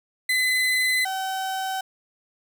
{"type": "tone pair in turn", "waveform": "35% pulse", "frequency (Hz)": [2022, 763.8], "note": ["B6", "G5"], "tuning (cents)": [40, -45], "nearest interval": "octave + perfect fourth", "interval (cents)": 1685, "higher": "first", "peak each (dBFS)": [-18, -24], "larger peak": "first", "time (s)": [[0.29, 1.05], [1.05, 1.81]], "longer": "neither", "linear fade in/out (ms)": 5, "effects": []}